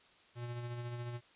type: tone with tremolo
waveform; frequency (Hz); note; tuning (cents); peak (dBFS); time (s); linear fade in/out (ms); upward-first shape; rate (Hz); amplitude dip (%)
square; 120.2; B2; -46; -39; 0.35-1.21; 50; sine; 14; 35
effects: white hiss -64 dBFS RMS until 1.35 s + resampled to 8000 Hz